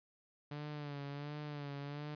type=tone with vibrato; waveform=sawtooth; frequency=145.3 Hz; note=D3; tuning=18 cents flat; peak=-38 dBFS; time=0.51-2.15 s; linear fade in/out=5 ms; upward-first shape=sine; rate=1.4 Hz; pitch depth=50 cents each way; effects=resampled to 11025 Hz